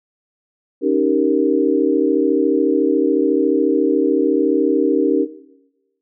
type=chord; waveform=sine; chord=Eb dominant seventh; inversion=third; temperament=equal; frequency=277.2 / 311.1 / 392 / 466.2 Hz; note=Db4 / Eb4 / G4 / Bb4; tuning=0 / 0 / 0 / 0 cents; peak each=-19 dBFS; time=0.81-5.27 s; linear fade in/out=50 ms; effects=noise-tail reverb RT60 1.0 s tail -17 dB re dry